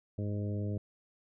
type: harmonic tone with a mistuned harmonic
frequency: 103.4 Hz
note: G#2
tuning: 7 cents flat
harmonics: 1 / 2 / 3 / 4 / 5 / 6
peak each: -33 / -39 / -43 / -45 / -47 / -49 dBFS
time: 0.18-0.78 s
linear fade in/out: 5 ms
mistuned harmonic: 1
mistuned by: -21 cents
effects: none